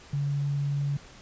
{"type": "tone", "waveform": "sine", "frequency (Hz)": 142.2, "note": "C#3", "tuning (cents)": 45, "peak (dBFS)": -25, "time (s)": [0.13, 0.97], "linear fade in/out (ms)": 5, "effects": ["pink hiss -50 dBFS RMS until 1.21 s", "resampled to 16000 Hz"]}